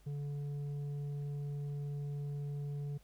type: tone with tanh clipping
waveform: triangle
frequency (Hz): 143.9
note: D3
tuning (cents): -35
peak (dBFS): -38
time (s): 0.06-2.98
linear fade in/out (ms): 10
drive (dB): 10
effects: added 50 Hz sine -61 dBFS peak until 3.03 s + pink hiss -69 dBFS RMS until 3.03 s